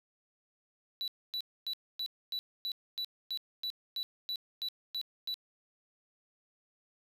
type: tone bursts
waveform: triangle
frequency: 3951 Hz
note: B7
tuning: in tune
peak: -32 dBFS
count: 14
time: 1.01-5.342 s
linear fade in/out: 0 ms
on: 68 ms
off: 260 ms
effects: none